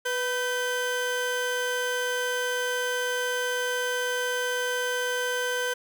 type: tone pair together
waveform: 35% pulse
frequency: 494 / 1538 Hz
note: B4 / G6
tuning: 0 / -33 cents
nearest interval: octave + minor sixth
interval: 1967 cents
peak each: -27 / -27 dBFS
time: 0.05-5.74 s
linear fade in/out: 10 ms
effects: none